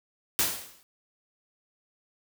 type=noise with exponential decay; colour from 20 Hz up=white; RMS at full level=-22 dBFS; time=0.39-0.83 s; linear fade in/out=0 ms; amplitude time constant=94 ms; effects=none